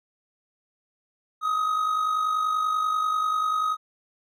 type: tone with amplitude modulation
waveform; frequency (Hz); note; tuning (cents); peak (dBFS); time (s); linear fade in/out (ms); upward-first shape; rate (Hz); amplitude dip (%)
triangle; 1259; D#6; +20; -18; 1.41-3.77; 50; sine; 50.3; 50
effects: none